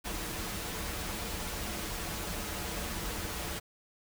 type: noise with comb filter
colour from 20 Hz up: pink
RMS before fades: -37 dBFS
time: 0.04-3.6 s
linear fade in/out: 20 ms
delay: 7.6 ms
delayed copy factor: -0.55
effects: none